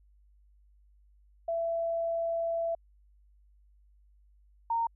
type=tone pair in turn; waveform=sine; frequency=668 / 921.9 Hz; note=E5 / A#5; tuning=+23 / -19 cents; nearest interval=tritone; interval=558 cents; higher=second; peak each=-28 / -26 dBFS; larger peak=second; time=1.48-2.75 / 4.7-4.87 s; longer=first; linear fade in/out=5 ms; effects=added 50 Hz sine -59 dBFS peak until 4.95 s